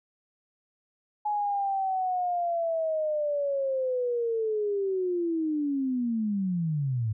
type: linear sweep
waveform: sine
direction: down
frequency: 843 to 103.6 Hz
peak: -25 dBFS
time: 1.25-7.13 s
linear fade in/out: 10 ms
effects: none